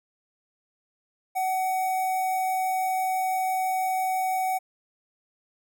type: tone with notch filter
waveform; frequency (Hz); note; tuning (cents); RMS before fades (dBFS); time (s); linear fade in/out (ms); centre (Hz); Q
square; 751; F#5; +26; -26; 1.35-4.59; 20; 4200; 0.53
effects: none